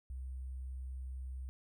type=tone with sample-and-hold; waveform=sine; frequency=64.6 Hz; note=C2; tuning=21 cents flat; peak=-40 dBFS; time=0.1-1.49 s; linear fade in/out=0 ms; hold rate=8820 Hz; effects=none